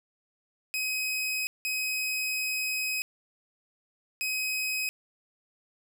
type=tone bursts at uneven times; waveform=sawtooth; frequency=2530 Hz; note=D#7; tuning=28 cents sharp; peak=-25 dBFS; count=3; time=0.74-1.47 / 1.65-3.02 / 4.21-4.89 s; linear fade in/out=0 ms; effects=none